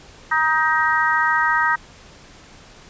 harmonic tone, 314.3 Hz, D#4, 18 cents sharp, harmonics 3 / 4 / 5 / 6, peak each -21 / -21 / -21 / -21 dBFS, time 0.31-1.76 s, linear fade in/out 10 ms, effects pink hiss -45 dBFS RMS until 2.89 s + resampled to 16000 Hz

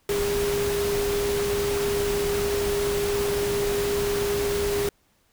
sine tone in noise, 406.2 Hz, G#4, 38 cents flat, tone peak -23 dBFS, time 0.09-4.89 s, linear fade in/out 2 ms, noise pink, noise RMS -30 dBFS, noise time 0.09-4.89 s, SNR +4 dB, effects pink hiss -65 dBFS RMS until 5.32 s

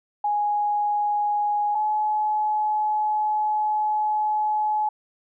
sine tone pair in turn, 830.6 / 851 Hz, G#5 / G#5, 0 / +42 cents, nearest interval unison, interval 42 cents, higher second, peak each -20 dBFS, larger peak neither, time 0.24-1.75 / 1.75-4.89 s, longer second, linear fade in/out 5 ms, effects none

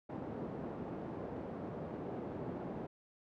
pink band-pass noise, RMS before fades -43 dBFS, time 0.09-2.87 s, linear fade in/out 10 ms, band 170 to 590 Hz, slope 12 dB/octave, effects none

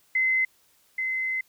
sine tone pair in turn, 2054 / 2054 Hz, C7 / C7, -33 / -33 cents, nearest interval unison, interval 0 cents, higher neither, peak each -20 / -25 dBFS, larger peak first, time 0.15-0.45 / 0.98-1.41 s, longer second, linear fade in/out 5 ms, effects white hiss -63 dBFS RMS until 1.48 s

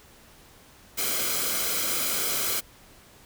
white noise with comb filter, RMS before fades -27 dBFS, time 0.97-2.61 s, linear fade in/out 20 ms, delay 1.1 ms, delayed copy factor -0.6, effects pink hiss -53 dBFS RMS until 3.25 s

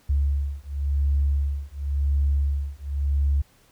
sine beating tone pair, 70.1 / 71.03 Hz, C#2 / C#2, +20 / +43 cents, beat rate 0.93 Hz, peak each -23 dBFS, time 0.09-3.42 s, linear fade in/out 10 ms, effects tanh soft clip ceiling -13 dBFS + pink hiss -59 dBFS RMS until 3.71 s

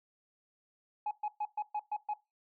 sine tone bursts, 840 Hz, G#5, 19 cents sharp, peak -30 dBFS, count 7, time 1.06-2.137 s, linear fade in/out 5 ms, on 51 ms, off 120 ms, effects noise-tail reverb RT60 0.2 s tail -17 dB re dry + tanh soft clip ceiling -29 dBFS

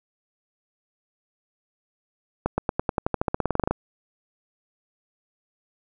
accelerating click train, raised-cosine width 1 ms, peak -8 dBFS, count 19, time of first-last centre 2.46-3.71 s, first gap 120 ms, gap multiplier 0.93, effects none

